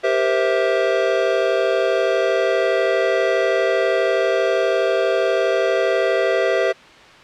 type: chord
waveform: square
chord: C dominant seventh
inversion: second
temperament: just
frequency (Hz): 392.4 / 470.9 / 523.3 / 654.1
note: G4 / Bb4 / C5 / E5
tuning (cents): +2 / +18 / 0 / -14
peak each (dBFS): -22 / -24 / -22 / -21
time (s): 0.03-6.73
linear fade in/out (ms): 20
effects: white hiss -43 dBFS RMS until 7.23 s + low-pass 3000 Hz 12 dB/octave